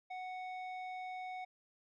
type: tone with low-pass filter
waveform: square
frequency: 740 Hz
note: F#5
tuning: in tune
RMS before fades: -44 dBFS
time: 0.1-1.45 s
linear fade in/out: 10 ms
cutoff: 2400 Hz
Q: 1.2
effects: none